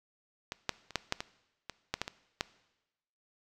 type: clicks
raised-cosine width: 0.2 ms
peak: -19 / -11 / -29 / -11 / -11 / -18 / -21 / -13 / -14 / -20 / -12 dBFS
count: 11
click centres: 0.521 / 0.693 / 0.907 / 0.957 / 1.124 / 1.205 / 1.697 / 1.94 / 2.016 / 2.079 / 2.409 s
effects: noise-tail reverb RT60 1.0 s tail -19 dB re dry